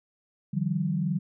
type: tone cluster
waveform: sine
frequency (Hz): 149.9 / 170.7 / 192.6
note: D3 / F3 / G3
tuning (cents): +36 / -39 / -30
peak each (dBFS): -29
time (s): 0.53-1.19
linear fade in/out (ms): 10
effects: none